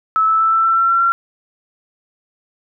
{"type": "tone with pitch steps", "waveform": "sine", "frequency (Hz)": [1303, 1312.1, 1321.2, 1330.4, 1339.6, 1349, 1358.3, 1367.8], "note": ["E6", "E6", "E6", "E6", "E6", "E6", "F6", "F6"], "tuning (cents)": [-20, -8, 4, 16, 27, 40, -49, -36], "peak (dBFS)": -11, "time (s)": [0.16, 1.12], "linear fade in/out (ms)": 0, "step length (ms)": 120, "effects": []}